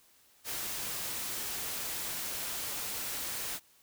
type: noise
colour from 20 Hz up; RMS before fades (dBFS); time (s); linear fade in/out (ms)
white; -37; 0.44-3.6; 50
effects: white hiss -64 dBFS RMS until 3.82 s